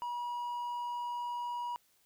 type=tone; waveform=triangle; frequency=964 Hz; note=B5; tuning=42 cents flat; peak=-33 dBFS; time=0.02-1.76 s; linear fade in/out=0 ms; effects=white hiss -70 dBFS RMS until 2.05 s